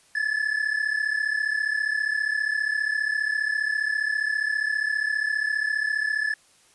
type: tone pair together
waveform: triangle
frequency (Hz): 1708 / 1742.9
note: G#6 / A6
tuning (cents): +48 / -17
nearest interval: unison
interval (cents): 35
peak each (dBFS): -24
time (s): 0.15-6.34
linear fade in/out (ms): 5
effects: white hiss -58 dBFS RMS until 6.74 s + resampled to 24000 Hz